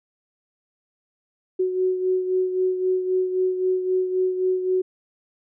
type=beating tone pair; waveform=sine; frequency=370.1 / 373.9 Hz; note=F#4 / F#4; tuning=0 / +18 cents; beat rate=3.8 Hz; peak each=-20 / -28 dBFS; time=1.59-4.82 s; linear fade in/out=10 ms; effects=none